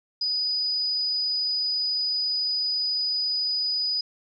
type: tone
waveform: sine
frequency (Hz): 4963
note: D#8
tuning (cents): -5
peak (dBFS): -23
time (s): 0.21-4.01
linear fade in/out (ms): 5
effects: none